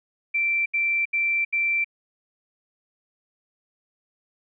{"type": "tone bursts", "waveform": "sine", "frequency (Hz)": 2346, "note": "D7", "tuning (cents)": -2, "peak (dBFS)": -20, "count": 4, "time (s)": [0.34, 1.845], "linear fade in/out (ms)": 10, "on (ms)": 320, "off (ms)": 75, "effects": []}